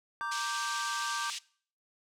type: chord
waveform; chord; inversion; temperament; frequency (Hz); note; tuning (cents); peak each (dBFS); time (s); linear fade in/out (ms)
triangle; G minor; first; equal; 932.3 / 1174.7 / 1568; Bb5 / D6 / G6; 0 / 0 / 0; -38 / -34 / -35; 0.21-1.3; 0
type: band-pass noise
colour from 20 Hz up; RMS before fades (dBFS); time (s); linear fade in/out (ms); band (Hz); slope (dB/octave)
pink; -39; 0.31-1.39; 10; 2600 to 7900; 24
effects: noise-tail reverb RT60 0.5 s tail -22 dB re dry